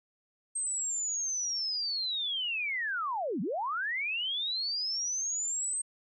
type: linear two-way sweep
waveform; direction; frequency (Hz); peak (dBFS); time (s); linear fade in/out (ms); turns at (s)
sine; down then up; 8400 to 162.2 to 8400; -30; 0.55-5.82; 10; 3.41
effects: none